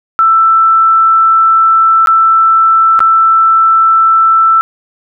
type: tone with dropouts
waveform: sine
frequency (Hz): 1328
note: E6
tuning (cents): +12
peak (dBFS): -4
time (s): 0.19-4.61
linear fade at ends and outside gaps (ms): 0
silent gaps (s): 2.06-2.072 / 2.992-3.004
effects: none